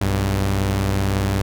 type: tone pair together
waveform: sawtooth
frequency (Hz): 61.74 / 98.01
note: B1 / G2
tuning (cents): 0 / 0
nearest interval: minor sixth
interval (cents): 800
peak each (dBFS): -20 / -15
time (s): 0.01-1.42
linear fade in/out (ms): 5
effects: none